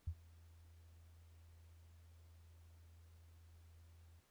sine tone with ADSR envelope, 83 Hz, E2, 12 cents sharp, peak -36 dBFS, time 0.07-4.21 s, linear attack 7 ms, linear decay 60 ms, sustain -24 dB, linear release 28 ms, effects pink hiss -75 dBFS RMS until 4.3 s

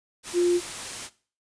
sine tone in noise, 351.4 Hz, F4, 11 cents sharp, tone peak -18 dBFS, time 0.33-0.61 s, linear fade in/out 50 ms, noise white, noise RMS -35 dBFS, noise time 0.23-1.1 s, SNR +14 dB, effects noise-tail reverb RT60 0.4 s tail -18 dB re dry + resampled to 22050 Hz

